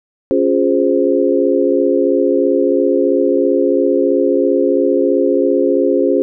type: chord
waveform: sine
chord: Db major seventh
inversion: none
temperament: equal with one note detuned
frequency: 277.2 / 352.3 / 415.3 / 523.3 Hz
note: Db4 / F4 / Ab4 / C5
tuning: 0 / +15 / 0 / 0 cents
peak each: -16 dBFS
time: 0.31-6.22 s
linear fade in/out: 0 ms
effects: none